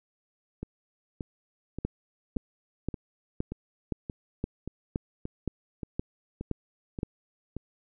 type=two click trains; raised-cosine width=3 ms; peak=-22 / -16 dBFS; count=13 / 11; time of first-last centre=0.63-7.566 / 1.85-7.031 s; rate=1.73 / 1.93 Hz; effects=none